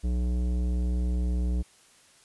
triangle tone with tanh clipping, 60.8 Hz, B1, 26 cents flat, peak -26 dBFS, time 0.03-1.63 s, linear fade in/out 20 ms, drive 18 dB, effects white hiss -58 dBFS RMS until 2.24 s + resampled to 24000 Hz

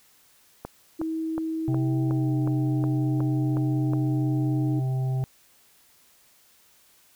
click train, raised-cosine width 1 ms, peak -19 dBFS, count 10, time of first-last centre 0.65-3.935 s, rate 2.74 Hz
sine tone with pitch glide, 321.1 to 307.7 Hz, E4 to D#4, -45 to -19 cents, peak -26 dBFS, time 0.99-4.8 s, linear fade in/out 10 ms, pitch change -74 cents, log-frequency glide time 2.05-2.36 s
harmonic tone, 130.6 Hz, C3, 3 cents flat, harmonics 1 / 3 / 5 / 6, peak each -23 / -41 / -44 / -43 dBFS, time 1.68-5.24 s, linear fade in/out 0 ms
effects white hiss -59 dBFS RMS until 7.15 s

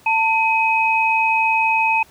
sine tone pair together, 894.1 / 2529 Hz, A5 / D#7, +28 / +28 cents, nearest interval octave + tritone, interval 1800 cents, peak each -17 dBFS, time 0.06-2.03 s, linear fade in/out 5 ms, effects pink hiss -50 dBFS RMS until 2.1 s + high-pass 60 Hz 12 dB/octave

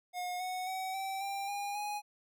square tone with pitch steps, 720 / 737.3 / 754.9 / 773 / 791.5 / 810.5 / 829.9 Hz, F#5 / F#5 / F#5 / G5 / G5 / G#5 / G#5, -47 / -6 / +35 / -24 / +17 / -42 / -1 cents, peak -36 dBFS, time 0.13-2.02 s, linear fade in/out 50 ms, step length 270 ms, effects none

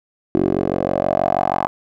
10% pulse tone with band-pass filter sweep, 46.25 Hz, F#1, in tune, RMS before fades -19 dBFS, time 0.35-1.67 s, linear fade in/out 0 ms, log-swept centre 360 to 890 Hz, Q 4.5, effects none

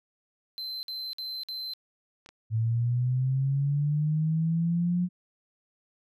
triangle tone bursts, 4084 Hz, C8, 43 cents flat, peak -32 dBFS, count 4, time 0.58-1.736 s, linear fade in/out 0 ms, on 250 ms, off 52 ms
clicks, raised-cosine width 0.2 ms, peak -30 dBFS, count 2, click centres 2.261 / 2.29 s
sine linear sweep, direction up, 110 to 180 Hz, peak -23 dBFS, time 2.5-5.09 s, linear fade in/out 50 ms
effects none

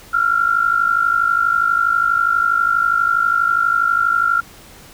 sine tone pair together, 1355 / 1407.3 Hz, E6 / F6, +47 / +13 cents, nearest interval minor second, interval 66 cents, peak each -16 dBFS, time 0.13-4.41 s, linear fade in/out 10 ms, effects pink hiss -42 dBFS RMS until 4.93 s

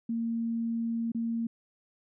sine tone with dropouts, 230.1 Hz, A#3, 22 cents flat, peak -28 dBFS, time 0.09-1.47 s, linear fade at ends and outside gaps 5 ms, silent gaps 1.119-1.147 s, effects none

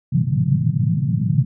white band-pass noise, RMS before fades -18 dBFS, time 0.12-1.45 s, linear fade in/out 10 ms, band 110 to 180 Hz, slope 48 dB/octave, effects none

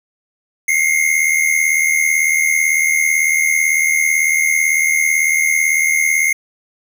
square tone pair together, 2093 / 2171 Hz, C7 / C#7, 0 / -37 cents, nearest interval minor second, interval 63 cents, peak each -16 dBFS, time 0.68-6.33 s, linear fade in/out 5 ms, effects none

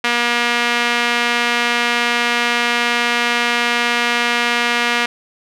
sawtooth tone with band-pass filter, 238.8 Hz, A#3, 42 cents sharp, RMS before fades -17 dBFS, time 0.04-5.06 s, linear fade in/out 5 ms, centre 2300 Hz, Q 1.3, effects none

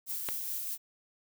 violet noise with tremolo, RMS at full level -35 dBFS, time 0.06-0.78 s, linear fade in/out 50 ms, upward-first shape triangle, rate 4.8 Hz, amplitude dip 30%
click, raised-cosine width 0.3 ms, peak -18 dBFS, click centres 0.288 s
effects none

